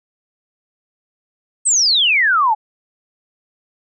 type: exponential sweep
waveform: sine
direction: down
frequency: 8510 to 820 Hz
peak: -11 dBFS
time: 1.65-2.55 s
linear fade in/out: 20 ms
effects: none